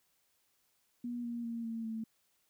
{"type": "tone with pitch steps", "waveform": "sine", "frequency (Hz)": [241.1, 236.4, 231.8, 227.3, 222.9], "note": ["B3", "A#3", "A#3", "A#3", "A3"], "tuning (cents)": [-41, 24, -10, -43, 23], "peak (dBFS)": -36, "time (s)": [1.04, 2.04], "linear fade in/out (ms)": 5, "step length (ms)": 200, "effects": ["white hiss -75 dBFS RMS until 2.49 s"]}